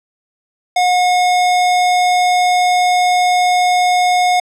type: tone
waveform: square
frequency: 723 Hz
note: F#5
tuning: 40 cents flat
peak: -11 dBFS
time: 0.76-4.4 s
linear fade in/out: 5 ms
effects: low-pass 8000 Hz 12 dB/octave